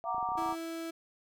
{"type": "tone with exponential decay", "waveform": "sine", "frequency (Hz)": 680, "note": "F5", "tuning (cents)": -46, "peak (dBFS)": -37, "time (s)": [0.04, 0.64], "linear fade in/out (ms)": 0, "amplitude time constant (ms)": 130}
{"type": "chord", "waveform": "sine", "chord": "Gb augmented", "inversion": "none", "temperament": "equal", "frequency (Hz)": [740, 932.3, 1174.7], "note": ["Gb5", "Bb5", "D6"], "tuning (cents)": [0, 0, 0], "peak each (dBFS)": -35, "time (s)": [0.04, 0.56], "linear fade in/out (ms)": 50}
{"type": "clicks", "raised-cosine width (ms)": 2, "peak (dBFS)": -37, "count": 11, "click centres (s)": [0.146, 0.182, 0.228, 0.289, 0.319, 0.355, 0.389, 0.422, 0.461, 0.491, 0.525]}
{"type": "tone", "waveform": "35% pulse", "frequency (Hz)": 329.2, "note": "E4", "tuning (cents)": -2, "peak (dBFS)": -35, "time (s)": [0.37, 0.91], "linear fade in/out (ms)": 10}
{"effects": []}